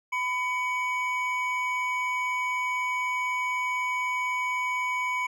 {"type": "tone pair together", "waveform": "triangle", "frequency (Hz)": [1004, 2254], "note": ["B5", "C#7"], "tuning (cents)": [28, 28], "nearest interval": "octave + major second", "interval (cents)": 1400, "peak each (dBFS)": -27, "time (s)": [0.12, 5.27], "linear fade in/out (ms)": 10, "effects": []}